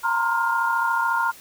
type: tone cluster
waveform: sine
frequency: 924 / 958 / 1048 / 1409 Hz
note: A#5 / A#5 / C6 / F6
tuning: -16 / +47 / +2 / +15 cents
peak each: -24 / -29 / -26 / -23 dBFS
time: 0.03-1.32 s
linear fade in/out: 20 ms
effects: white hiss -46 dBFS RMS until 1.4 s